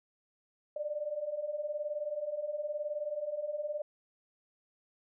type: beating tone pair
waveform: sine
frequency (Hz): 581 / 600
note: D5 / D5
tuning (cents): -19 / +37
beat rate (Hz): 19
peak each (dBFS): -39 / -35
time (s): 0.76-3.82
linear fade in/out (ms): 5
effects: none